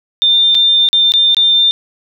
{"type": "tone with dropouts", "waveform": "sine", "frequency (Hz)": 3598, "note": "A7", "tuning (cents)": 38, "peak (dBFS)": -7, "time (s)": [0.22, 1.71], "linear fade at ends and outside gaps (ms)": 0, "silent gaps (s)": [[0.546, 0.551], [0.888, 0.93], [1.12, 1.138], [1.346, 1.368]], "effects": []}